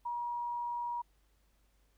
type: tone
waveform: sine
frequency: 956 Hz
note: A#5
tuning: 43 cents sharp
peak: -34 dBFS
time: 0.05-1.02 s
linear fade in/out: 10 ms
effects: added 50 Hz sine -68 dBFS peak until 1.97 s + pink hiss -75 dBFS RMS until 1.97 s